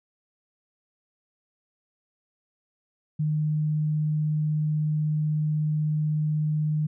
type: tone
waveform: sine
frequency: 152.7 Hz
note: D#3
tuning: 32 cents flat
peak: -22 dBFS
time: 3.19-6.87 s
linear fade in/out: 10 ms
effects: none